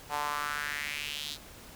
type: tone with high-pass filter sweep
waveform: sawtooth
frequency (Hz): 146.83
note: D3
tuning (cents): 0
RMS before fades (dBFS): -35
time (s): 0.09-1.38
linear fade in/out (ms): 50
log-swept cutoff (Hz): 810 to 4000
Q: 3.4
effects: pink hiss -50 dBFS RMS until 1.75 s